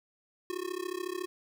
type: tone with amplitude modulation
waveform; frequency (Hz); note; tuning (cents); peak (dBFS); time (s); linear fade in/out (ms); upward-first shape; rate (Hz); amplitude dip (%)
square; 363; F#4; -33; -31; 0.5-1.26; 0; sine; 33.9; 95
effects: none